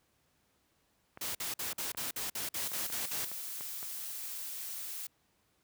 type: clicks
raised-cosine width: 0.5 ms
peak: -31 dBFS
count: 10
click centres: 1.174 / 1.73 / 1.948 / 2.718 / 2.901 / 3.049 / 3.234 / 3.316 / 3.609 / 3.829 s
type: noise bursts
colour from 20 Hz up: white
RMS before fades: -37 dBFS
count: 11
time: 1.21-3.25 s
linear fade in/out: 5 ms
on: 140 ms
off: 50 ms
type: noise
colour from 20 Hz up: blue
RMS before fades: -41 dBFS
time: 2.56-5.07 s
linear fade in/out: 5 ms
effects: pink hiss -73 dBFS RMS until 5.63 s + high-pass 60 Hz 12 dB/octave